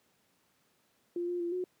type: tone with pitch steps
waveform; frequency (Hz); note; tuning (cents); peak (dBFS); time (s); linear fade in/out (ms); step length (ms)
sine; 348 / 352.8 / 344.1 / 363.9; F4 / F4 / F4 / F#4; -6 / +18 / -26 / -29; -31; 1.16-1.64; 2; 120
effects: pink hiss -71 dBFS RMS until 1.8 s + high-pass 150 Hz 12 dB/octave